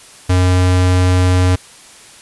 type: tone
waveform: square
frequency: 91.2 Hz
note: F#2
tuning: 24 cents flat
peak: -10 dBFS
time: 0.29-1.56 s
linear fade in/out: 10 ms
effects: white hiss -40 dBFS RMS until 2.21 s + resampled to 24000 Hz